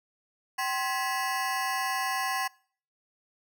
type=ring-modulated tone; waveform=25% pulse; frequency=912 Hz; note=A#5; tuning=38 cents flat; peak=-21 dBFS; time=0.58-2.48 s; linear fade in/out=10 ms; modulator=141 Hz; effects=noise-tail reverb RT60 0.5 s tail -24 dB re dry

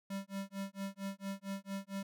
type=tone with tremolo; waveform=square; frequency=196 Hz; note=G3; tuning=in tune; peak=-37 dBFS; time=0.1-2.03 s; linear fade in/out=5 ms; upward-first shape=sine; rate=4.4 Hz; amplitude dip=100%; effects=none

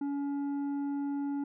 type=tone with tanh clipping; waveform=sine; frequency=282.8 Hz; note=C#4; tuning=35 cents sharp; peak=-32 dBFS; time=0.01-1.44 s; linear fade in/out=5 ms; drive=7 dB; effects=none

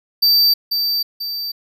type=tone with echo; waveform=square; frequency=4650 Hz; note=D8; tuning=18 cents flat; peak=-11 dBFS; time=0.22-0.54 s; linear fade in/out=10 ms; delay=490 ms; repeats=2; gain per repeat=-6 dB; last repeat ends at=1.52 s; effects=none

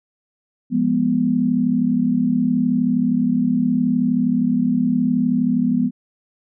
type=chord; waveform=sine; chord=F diminished; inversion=none; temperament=equal; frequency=174.61 / 207.7 / 246.9 Hz; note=F3 / Ab3 / Cb4; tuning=0 / 0 / 0 cents; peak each=-23 / -21 / -17 dBFS; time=0.7-5.91 s; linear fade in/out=50 ms; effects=none

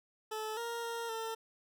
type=tone with pitch steps; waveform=20% pulse; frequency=434.2 / 467.3 / 464.4 / 449.3 Hz; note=A4 / A#4 / A#4 / A4; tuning=-23 / +4 / -7 / +36 cents; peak=-32 dBFS; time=0.31-1.35 s; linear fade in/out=10 ms; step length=260 ms; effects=none

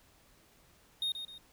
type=tone with echo; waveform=triangle; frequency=3706 Hz; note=A#7; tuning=11 cents flat; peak=-29 dBFS; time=1.02-1.12 s; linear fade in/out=2 ms; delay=130 ms; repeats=2; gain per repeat=-8 dB; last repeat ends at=1.38 s; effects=pink hiss -64 dBFS RMS until 1.52 s

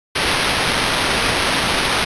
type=noise with sample-and-hold; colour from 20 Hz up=violet; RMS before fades=-18 dBFS; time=0.15-2.05 s; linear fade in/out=10 ms; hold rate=7350 Hz; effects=resampled to 24000 Hz

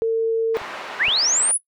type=tone; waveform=sine; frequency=451.6 Hz; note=A4; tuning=45 cents sharp; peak=-16 dBFS; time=0.02-0.57 s; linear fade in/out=0 ms
type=band-pass noise; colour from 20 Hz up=pink; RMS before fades=-33 dBFS; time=0.54-1.52 s; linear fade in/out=10 ms; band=630 to 2400 Hz; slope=12 dB/octave
type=clicks; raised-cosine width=5 ms; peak=-34 / -26 dBFS; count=2; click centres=0.616 / 1.083 s
type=linear sweep; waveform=sine; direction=up; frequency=1394 to 10450 Hz; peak=-16 dBFS; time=0.99-1.58 s; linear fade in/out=20 ms
effects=noise-tail reverb RT60 0.1 s tail -18 dB re dry

